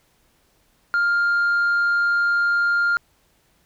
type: tone with tanh clipping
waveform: sine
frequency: 1402 Hz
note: F6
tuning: 6 cents sharp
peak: -17 dBFS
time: 0.94-2.97 s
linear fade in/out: 0 ms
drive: 1 dB
effects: pink hiss -62 dBFS RMS until 3.65 s